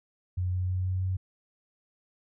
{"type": "tone with pitch steps", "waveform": "sine", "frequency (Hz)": [90.8, 91.43, 92.07, 92.71, 93.35], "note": ["F#2", "F#2", "F#2", "F#2", "F#2"], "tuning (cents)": [-32, -20, -8, 4, 16], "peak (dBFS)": -26, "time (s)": [0.37, 1.17], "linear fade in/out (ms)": 10, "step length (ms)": 160, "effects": []}